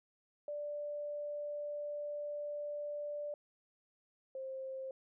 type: tone pair in turn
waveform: sine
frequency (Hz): 587.3 / 529.4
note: D5 / C5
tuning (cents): 0 / +20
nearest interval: major second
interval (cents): 180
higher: first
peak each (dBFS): -38 / -40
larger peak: first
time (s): 0.48-3.34 / 4.35-4.91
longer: first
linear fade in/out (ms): 2
effects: none